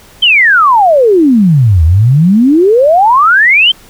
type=exponential two-way sweep; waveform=sine; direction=down then up; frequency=3191 to 76.5 to 3191 Hz; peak=-3 dBFS; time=0.22-3.72 s; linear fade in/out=10 ms; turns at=1.84 s; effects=pink hiss -39 dBFS RMS until 3.89 s